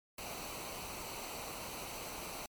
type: noise with comb filter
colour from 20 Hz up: pink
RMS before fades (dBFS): -44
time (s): 0.18-2.46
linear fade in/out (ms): 2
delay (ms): 0.58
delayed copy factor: -0.6
effects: MP3 96 kbps